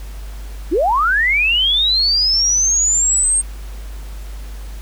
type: linear sweep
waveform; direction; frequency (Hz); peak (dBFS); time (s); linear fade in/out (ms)
sine; up; 277.2 to 8630; -12; 0.71-3.42; 20
effects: added 50 Hz sine -27 dBFS peak until 4.81 s + pink hiss -42 dBFS RMS until 4.81 s